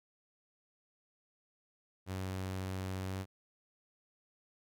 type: tone with pitch glide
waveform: sawtooth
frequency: 94.2 to 95.18 Hz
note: F#2 to F#2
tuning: +32 to +49 cents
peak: -33 dBFS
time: 2.06-3.26 s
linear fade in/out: 50 ms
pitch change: +17 cents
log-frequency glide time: 3.06-3.14 s
effects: none